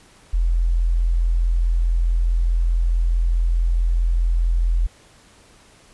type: tone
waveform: sine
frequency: 42.34 Hz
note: E1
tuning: 47 cents sharp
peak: -15 dBFS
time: 0.33-4.87 s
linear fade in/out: 10 ms
effects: pink hiss -51 dBFS RMS until 5.93 s + resampled to 24000 Hz